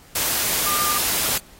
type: tone in noise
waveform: sine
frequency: 1200 Hz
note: D6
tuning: 37 cents sharp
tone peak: -24 dBFS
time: 0.66-0.98 s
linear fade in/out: 5 ms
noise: white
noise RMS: -22 dBFS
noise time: 0.15-1.38 s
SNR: -5 dB
effects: pink hiss -49 dBFS RMS until 1.59 s + AAC 48 kbps